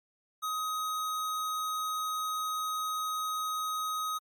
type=tone; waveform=square; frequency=1259 Hz; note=D#6; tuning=20 cents sharp; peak=-32 dBFS; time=0.42-4.19 s; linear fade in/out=20 ms; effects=Opus 48 kbps